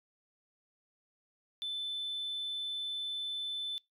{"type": "tone", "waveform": "sine", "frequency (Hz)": 3520, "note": "A7", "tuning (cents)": 0, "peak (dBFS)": -33, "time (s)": [1.62, 3.78], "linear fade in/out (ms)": 0, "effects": ["noise-tail reverb RT60 0.2 s tail -26 dB re dry", "tanh soft clip ceiling -32 dBFS"]}